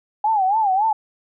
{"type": "tone with vibrato", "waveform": "sine", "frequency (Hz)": 816, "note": "G#5", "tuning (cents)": -31, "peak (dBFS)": -15, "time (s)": [0.24, 0.93], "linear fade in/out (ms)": 5, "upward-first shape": "sine", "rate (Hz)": 3.6, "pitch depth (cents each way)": 160, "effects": []}